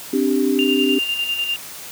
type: chord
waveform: sine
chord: C suspended second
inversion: none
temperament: equal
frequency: 261.6 / 293.7 / 392 Hz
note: C4 / D4 / G4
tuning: 0 / 0 / 0 cents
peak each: -19 / -20 / -20 dBFS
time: 0.13-0.99 s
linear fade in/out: 5 ms
type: tone with tremolo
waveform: sine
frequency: 2794 Hz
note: F7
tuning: in tune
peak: -18 dBFS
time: 0.59-1.56 s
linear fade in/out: 0 ms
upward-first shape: square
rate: 10 Hz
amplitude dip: 45%
effects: white hiss -35 dBFS RMS until 1.91 s + high-pass 80 Hz 12 dB/octave